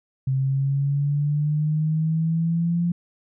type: exponential sweep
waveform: sine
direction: up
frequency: 132.1 to 173.8 Hz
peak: -19 dBFS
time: 0.27-2.92 s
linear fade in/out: 5 ms
effects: none